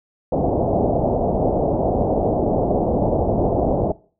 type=low-pass noise; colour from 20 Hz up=white; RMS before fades=-19 dBFS; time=0.32-3.92 s; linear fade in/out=5 ms; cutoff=750 Hz; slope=48 dB/octave; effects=noise-tail reverb RT60 0.4 s tail -20 dB re dry